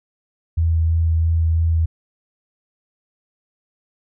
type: tone with vibrato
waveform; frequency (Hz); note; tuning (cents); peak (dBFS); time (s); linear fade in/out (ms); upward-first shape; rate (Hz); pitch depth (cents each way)
sine; 81.9; E2; -11; -14; 0.57-1.86; 10; sine; 3; 13
effects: none